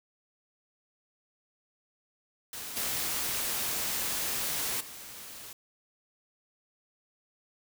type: noise with level steps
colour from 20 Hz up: white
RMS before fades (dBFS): -40 / -32 / -45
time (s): 2.53-5.53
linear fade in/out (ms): 2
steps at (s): 2.76 / 4.8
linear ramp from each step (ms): 10
effects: none